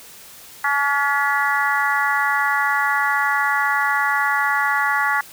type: harmonic tone with a mistuned harmonic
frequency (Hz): 283.9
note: C#4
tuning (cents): +41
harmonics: 3 / 4 / 5 / 6 / 7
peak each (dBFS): -23 / -23 / -23 / -23 / -23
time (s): 0.64-5.21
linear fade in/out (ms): 5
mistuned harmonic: 7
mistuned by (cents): -25
effects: white hiss -42 dBFS RMS until 5.32 s